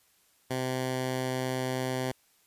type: tone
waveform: 10% pulse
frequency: 129 Hz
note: C3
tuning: 24 cents flat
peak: -21 dBFS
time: 0.5-2.12 s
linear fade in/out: 10 ms
effects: white hiss -66 dBFS RMS until 2.46 s + resampled to 32000 Hz